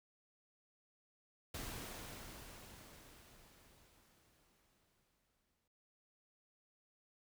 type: noise with exponential decay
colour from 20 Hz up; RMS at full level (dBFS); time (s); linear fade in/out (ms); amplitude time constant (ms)
pink; -45; 1.54-5.68; 5; 900
effects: none